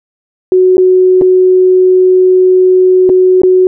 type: tone with dropouts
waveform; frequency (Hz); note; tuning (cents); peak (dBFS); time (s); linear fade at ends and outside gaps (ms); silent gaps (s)
sine; 369.7; F#4; -1; -3; 0.52-3.67; 1; 0.77-0.78 / 1.213-1.219 / 3.093-3.098 / 3.418-3.434
effects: none